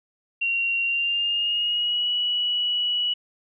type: tone with pitch glide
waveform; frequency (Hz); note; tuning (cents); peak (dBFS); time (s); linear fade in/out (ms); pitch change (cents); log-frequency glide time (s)
sine; 2754 to 2935; F7 to F#7; -25 to -15; -21; 0.41-3.14; 10; +110; 0.83-2.09
effects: none